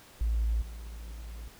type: tone with level steps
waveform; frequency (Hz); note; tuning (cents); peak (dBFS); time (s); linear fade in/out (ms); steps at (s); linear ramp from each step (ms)
triangle; 56; A1; +31; -21 / -37; 0.21-1.48; 0; 0.61; 10
effects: tanh soft clip ceiling -23 dBFS + pink hiss -54 dBFS RMS until 1.59 s